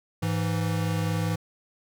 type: tone pair together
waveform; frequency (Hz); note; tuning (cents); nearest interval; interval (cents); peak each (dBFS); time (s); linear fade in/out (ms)
square; 103.75 / 164.7; G#2 / E3; -1 / -1; minor sixth; 800; -28; 0.22-1.36; 10
effects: none